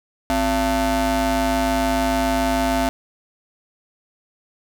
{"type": "ring-modulated tone", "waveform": "30% pulse", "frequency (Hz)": 208.8, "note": "G#3", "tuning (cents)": 10, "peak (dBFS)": -12, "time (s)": [0.3, 2.89], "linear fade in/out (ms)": 0, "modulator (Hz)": 471, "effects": []}